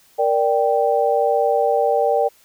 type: chord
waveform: sine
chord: G minor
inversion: first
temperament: equal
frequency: 466.2 / 587.3 / 784 Hz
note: Bb4 / D5 / G5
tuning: 0 / 0 / 0 cents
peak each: -19 dBFS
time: 0.18-2.29 s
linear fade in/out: 20 ms
effects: white hiss -54 dBFS RMS until 2.44 s